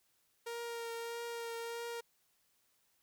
sawtooth tone with vibrato, 466.2 Hz, A#4, in tune, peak -36 dBFS, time 0.46-2.01 s, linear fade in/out 10 ms, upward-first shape triangle, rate 1.6 Hz, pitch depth 18 cents each way, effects white hiss -75 dBFS RMS until 3.02 s

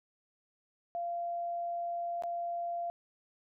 sine tone with dropouts, 690 Hz, F5, 21 cents flat, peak -33 dBFS, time 0.95-2.9 s, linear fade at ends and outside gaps 0 ms, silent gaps 2.223-2.236 s, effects none

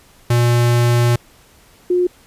square / sine tone pair in turn, 119.8 / 358.4 Hz, A#2 / F4, +48 / +45 cents, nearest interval octave + perfect fifth, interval 1897 cents, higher second, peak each -12 dBFS, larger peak neither, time 0.3-1.16 / 1.9-2.07 s, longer first, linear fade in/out 5 ms, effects pink hiss -49 dBFS RMS until 2.26 s + resampled to 32000 Hz

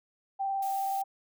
sine tone with vibrato, 782 Hz, G5, 4 cents flat, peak -28 dBFS, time 0.39-1.04 s, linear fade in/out 20 ms, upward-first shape sine, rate 19 Hz, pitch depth 13 cents each way
blue noise, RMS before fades -45 dBFS, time 0.62-1.02 s, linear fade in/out 5 ms
effects none

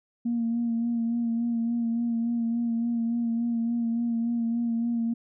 sine tone with vibrato, 233.1 Hz, A#3, in tune, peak -23 dBFS, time 0.25-5.14 s, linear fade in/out 10 ms, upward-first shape sine, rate 3.5 Hz, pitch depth 28 cents each way, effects tanh soft clip ceiling -19 dBFS

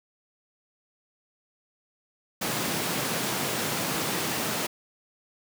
pink high-pass noise, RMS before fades -29 dBFS, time 2.41-4.67 s, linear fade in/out 10 ms, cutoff 130 Hz, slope 24 dB/octave, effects none

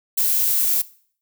violet noise, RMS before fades -19 dBFS, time 0.17-0.82 s, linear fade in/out 10 ms, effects noise-tail reverb RT60 0.5 s tail -19 dB re dry

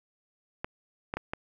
clicks, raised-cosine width 0.5 ms, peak -17 dBFS, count 4, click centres 0.645 / 1.139 / 1.17 / 1.335 s, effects 9-bit

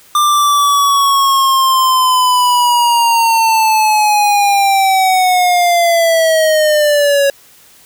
square linear sweep, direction down, 1194 to 554.4 Hz, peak -9 dBFS, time 0.15-7.3 s, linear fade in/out 2 ms, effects white hiss -44 dBFS RMS until 7.85 s

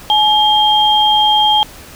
sine tone pair together, 849 / 3205 Hz, G#5 / G7, +38 / +38 cents, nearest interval octave + major seventh, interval 2300 cents, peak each -11 dBFS, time 0.1-1.63 s, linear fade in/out 0 ms, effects pink hiss -36 dBFS RMS until 1.95 s

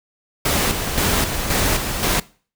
pink noise with tremolo, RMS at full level -18 dBFS, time 0.45-2.2 s, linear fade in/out 5 ms, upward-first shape square, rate 1.9 Hz, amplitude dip 50%, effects noise-tail reverb RT60 0.4 s tail -21 dB re dry

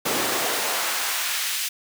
pink noise with high-pass filter sweep, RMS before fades -25 dBFS, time 0.05-1.69 s, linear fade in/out 10 ms, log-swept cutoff 240 to 2900 Hz, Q 0.82, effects none

